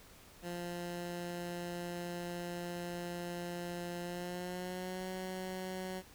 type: tone with pitch glide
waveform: 15% pulse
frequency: 174.61 to 186.06 Hz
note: F3 to F#3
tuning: 0 to +10 cents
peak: -33 dBFS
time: 0.42-6.03 s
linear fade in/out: 50 ms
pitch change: +110 cents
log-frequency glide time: 4.01-5.08 s
effects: pink hiss -58 dBFS RMS until 6.14 s